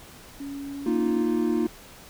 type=tone with pitch glide; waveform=sine; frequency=280 to 282.1 Hz; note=C#4 to C#4; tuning=+18 to +30 cents; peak=-32 dBFS; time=0.4-1.22 s; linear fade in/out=5 ms; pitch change=+12 cents; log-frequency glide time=0.7-0.95 s
type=chord; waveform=triangle; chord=Bb suspended fourth; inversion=none; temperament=just; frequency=233.1 / 310.8 / 349.6 Hz; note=Bb3 / Eb4 / F4; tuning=0 / -2 / +2 cents; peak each=-24 dBFS; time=0.86-1.67 s; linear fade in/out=5 ms
effects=pink hiss -47 dBFS RMS until 2.09 s